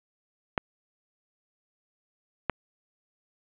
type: clicks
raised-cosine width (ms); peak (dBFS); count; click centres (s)
0.5; -9; 2; 0.578 / 2.497
effects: resampled to 8000 Hz + 8-bit